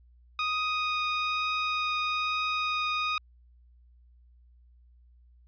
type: tone with vibrato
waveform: 20% pulse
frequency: 1244.5 Hz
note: D#6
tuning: in tune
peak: -22 dBFS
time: 0.39-3.18 s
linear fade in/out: 2 ms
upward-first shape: triangle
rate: 1.1 Hz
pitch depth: 8 cents each way
effects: added 60 Hz sine -55 dBFS peak until 5.47 s + resampled to 11025 Hz